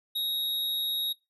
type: tone with amplitude modulation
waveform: square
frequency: 3773 Hz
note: A#7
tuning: 20 cents sharp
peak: -27 dBFS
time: 0.15-1.13 s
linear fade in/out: 10 ms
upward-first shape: sine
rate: 211 Hz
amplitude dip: 35%
effects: noise-tail reverb RT60 0.2 s tail -19 dB re dry + resampled to 32000 Hz